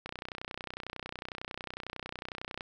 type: click train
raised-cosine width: 0.3 ms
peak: -22 dBFS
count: 80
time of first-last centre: 0.06-2.608 s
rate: 31 Hz
effects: none